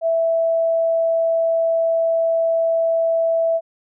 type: tone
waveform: sine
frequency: 659.3 Hz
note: E5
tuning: in tune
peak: -15 dBFS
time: 0.01-3.61 s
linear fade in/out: 50 ms
effects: none